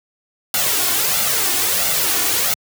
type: noise with flanger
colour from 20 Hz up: white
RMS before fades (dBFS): -18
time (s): 0.54-2.54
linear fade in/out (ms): 2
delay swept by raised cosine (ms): 1.4 to 2.8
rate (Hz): 1.5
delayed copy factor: +0.6
effects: high-pass 100 Hz 12 dB/octave